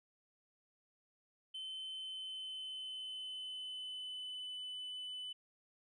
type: tone with pitch glide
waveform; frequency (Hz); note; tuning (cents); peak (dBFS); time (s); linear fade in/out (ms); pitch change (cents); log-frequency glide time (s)
sine; 3067 to 3002; G7 to F#7; -38 to +24; -40; 1.54-5.33; 10; -38; 1.91-4.57
effects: tanh soft clip ceiling -41 dBFS